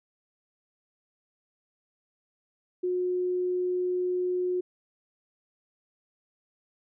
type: tone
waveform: sine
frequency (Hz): 362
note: F#4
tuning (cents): -38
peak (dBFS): -25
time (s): 2.83-4.61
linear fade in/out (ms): 10
effects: none